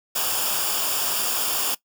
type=noise with comb filter; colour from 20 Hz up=white; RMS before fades=-24 dBFS; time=0.15-1.75 s; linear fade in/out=10 ms; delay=0.49 ms; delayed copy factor=-0.7; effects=noise-tail reverb RT60 0.1 s tail -19 dB re dry